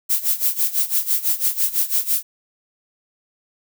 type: noise with tremolo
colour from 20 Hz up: violet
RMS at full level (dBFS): -17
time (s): 0.09-2.23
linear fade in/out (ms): 20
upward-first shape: sine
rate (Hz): 6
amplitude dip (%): 85
effects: none